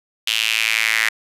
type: tone with high-pass filter sweep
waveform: sawtooth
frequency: 111.2 Hz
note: A2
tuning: 19 cents sharp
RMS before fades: -19 dBFS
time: 0.27-1.09 s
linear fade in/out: 5 ms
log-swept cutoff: 3000 to 1900 Hz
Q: 4.2
effects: resampled to 32000 Hz